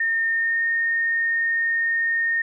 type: tone with pitch glide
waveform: sine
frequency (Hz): 1822 to 1837.9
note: A#6 to A#6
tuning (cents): -40 to -25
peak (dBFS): -19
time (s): 0-2.42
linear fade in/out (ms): 5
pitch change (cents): +15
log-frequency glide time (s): 0.29-0.64
effects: none